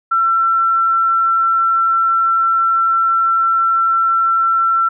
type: tone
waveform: sine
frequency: 1347 Hz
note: E6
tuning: 37 cents sharp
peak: -11 dBFS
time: 0.11-4.89 s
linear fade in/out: 10 ms
effects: none